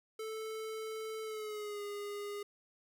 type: tone with pitch glide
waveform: square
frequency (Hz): 439 to 409.6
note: A4 to G#4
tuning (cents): -4 to -24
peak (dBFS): -40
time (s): 0.19-2.43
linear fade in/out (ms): 5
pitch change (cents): -120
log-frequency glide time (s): 1.23-1.82
effects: none